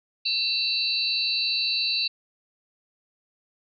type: tone cluster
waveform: sine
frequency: 2700 / 3966 / 4189 / 4535 Hz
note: E7 / B7 / C8 / C#8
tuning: +41 / +7 / +1 / +39 cents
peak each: -29 / -27 / -31 / -27 dBFS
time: 0.25-2.08 s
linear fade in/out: 10 ms
effects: none